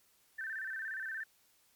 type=tone with vibrato; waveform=sine; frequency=1661.2 Hz; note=G#6; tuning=in tune; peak=-37 dBFS; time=0.38-1.24 s; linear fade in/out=10 ms; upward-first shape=square; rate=17 Hz; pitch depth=120 cents each way; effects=white hiss -69 dBFS RMS until 1.75 s + MP3 96 kbps